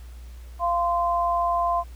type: tone pair together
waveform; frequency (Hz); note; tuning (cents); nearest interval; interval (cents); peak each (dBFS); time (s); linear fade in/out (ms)
sine; 692 / 1035.8; F5 / C6; -16 / -18; perfect fifth; 698; -23; 0.59-1.84; 50
effects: added 60 Hz sine -38 dBFS peak until 1.95 s + pink hiss -55 dBFS RMS until 1.95 s